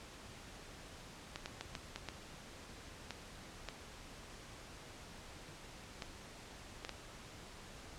clicks, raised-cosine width 0.2 ms, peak -24 dBFS, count 11, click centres 1.359 / 1.459 / 1.61 / 1.752 / 1.96 / 2.087 / 3.107 / 3.687 / 6.022 / 6.849 / 6.893 s, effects pink hiss -53 dBFS RMS until 7.98 s + low-pass 8000 Hz 12 dB/octave

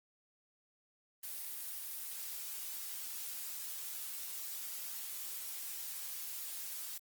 blue noise, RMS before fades -43 dBFS, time 1.23-6.98 s, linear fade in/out 5 ms, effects Opus 24 kbps

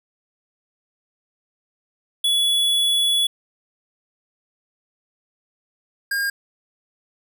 square tone pair in turn, 3400 / 1615.3 Hz, G#7 / G#6, +40 / -49 cents, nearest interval octave + minor second, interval 1289 cents, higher first, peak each -17 / -21 dBFS, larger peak first, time 2.24-3.27 / 6.11-6.3 s, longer first, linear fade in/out 5 ms, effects none

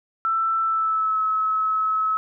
sine tone with pitch glide, 1331 to 1290.9 Hz, E6 to E6, +16 to -37 cents, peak -19 dBFS, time 0.25-2.17 s, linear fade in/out 0 ms, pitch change -53 cents, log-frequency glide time 0.61-1.21 s, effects none

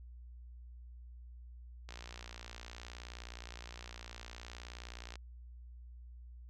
click train, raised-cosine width 0.2 ms, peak -30 dBFS, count 195, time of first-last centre 1.89-5.156 s, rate 59.4 Hz, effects added 60 Hz sine -49 dBFS peak until 6.49 s

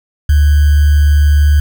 sine tone with sample-and-hold, 73.42 Hz, D2, in tune, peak -5 dBFS, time 0.29-1.6 s, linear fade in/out 5 ms, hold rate 1575 Hz, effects none

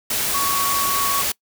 sine tone in noise, 1118 Hz, C#6, 14 cents sharp, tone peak -21 dBFS, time 0.34-1.22 s, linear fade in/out 5 ms, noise white, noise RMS -22 dBFS, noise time 0.1-1.32 s, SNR -2 dB, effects noise-tail reverb RT60 0.1 s tail -24 dB re dry

